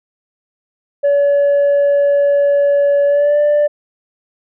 sine tone with pitch glide, 569 to 589.4 Hz, C#5 to D5, +45 to +6 cents, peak -7 dBFS, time 1.03-3.68 s, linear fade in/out 20 ms, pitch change +61 cents, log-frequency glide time 3.06-3.39 s, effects tanh soft clip ceiling -8 dBFS

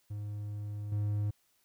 triangle tone with level steps, 103.83 Hz, G#2, in tune, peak -34 / -27 dBFS, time 0.1-1.31 s, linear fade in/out 10 ms, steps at 0.92 s, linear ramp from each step 2 ms, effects white hiss -72 dBFS RMS until 1.64 s

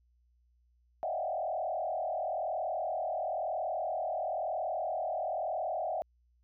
sine tone with frequency modulation, 688 Hz, F5, 26 cents flat, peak -31 dBFS, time 1.03-6.02 s, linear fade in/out 0 ms, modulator 41 Hz, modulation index 2.1, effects added 60 Hz sine -66 dBFS peak until 6.43 s

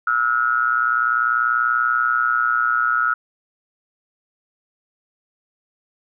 triangle ring-modulated tone, 60.2 Hz, B1, 44 cents flat, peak -11 dBFS, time 0.07-3.14 s, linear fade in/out 5 ms, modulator 1370 Hz, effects none

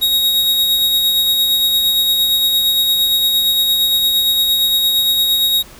45% pulse tone with tremolo, 3780 Hz, A#7, 23 cents sharp, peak -11 dBFS, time 0.01-5.63 s, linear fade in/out 20 ms, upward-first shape sine, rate 8.7 Hz, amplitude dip 30%, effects added 50 Hz sine -46 dBFS peak until 5.79 s + pink hiss -40 dBFS RMS until 5.79 s

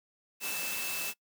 sine tone in noise, 2637 Hz, E7, in tune, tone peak -38 dBFS, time 0.4-1.14 s, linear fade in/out 50 ms, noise white, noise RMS -36 dBFS, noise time 0.4-1.14 s, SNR -5 dB, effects noise-tail reverb RT60 0.1 s tail -23 dB re dry + high-pass 150 Hz 12 dB/octave

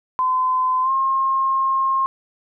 sine tone with pitch glide, 1024 to 1069.3 Hz, C6 to C6, -38 to +37 cents, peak -16 dBFS, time 0.19-2.06 s, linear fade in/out 0 ms, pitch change +75 cents, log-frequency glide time 0.82-0.91 s, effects none

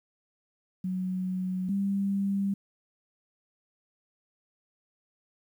sine tone pair in turn, 185 / 197.6 Hz, F#3 / G3, 0 / +14 cents, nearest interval minor second, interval 114 cents, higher second, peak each -28 / -25 dBFS, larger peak second, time 0.84-1.69 / 1.69-2.54 s, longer neither, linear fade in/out 5 ms, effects 10-bit

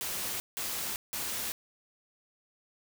white noise bursts, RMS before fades -35 dBFS, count 3, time 0.01-1.52 s, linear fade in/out 0 ms, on 390 ms, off 170 ms, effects none

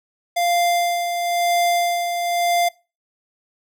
square tone with tremolo, 696 Hz, F5, 6 cents flat, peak -16 dBFS, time 0.36-2.69 s, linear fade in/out 10 ms, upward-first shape sine, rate 0.99 Hz, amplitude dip 50%, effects noise-tail reverb RT60 0.3 s tail -22 dB re dry

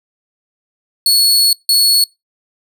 sawtooth tone bursts at uneven times, 4385 Hz, C#8, 20 cents flat, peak -6 dBFS, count 2, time 1.06-1.53 / 1.69-2.04 s, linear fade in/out 2 ms, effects noise-tail reverb RT60 0.2 s tail -23 dB re dry

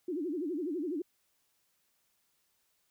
sine tone with vibrato, 324.2 Hz, E4, 29 cents flat, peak -32 dBFS, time 0.08-1.02 s, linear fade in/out 5 ms, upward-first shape sine, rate 12 Hz, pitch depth 240 cents each way, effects white hiss -75 dBFS RMS until 2.9 s

